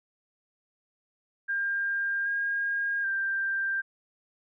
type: tone with pitch steps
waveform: sine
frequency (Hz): 1602 / 1623 / 1580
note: G6 / G#6 / G6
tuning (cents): +37 / -40 / +13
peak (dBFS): -26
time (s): 1.48-3.82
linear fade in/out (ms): 20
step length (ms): 780
effects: none